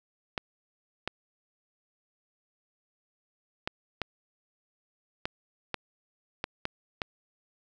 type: clicks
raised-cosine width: 0.3 ms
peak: -14 dBFS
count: 9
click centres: 0.378 / 1.076 / 3.675 / 4.017 / 5.255 / 5.743 / 6.441 / 6.654 / 7.018 s
effects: none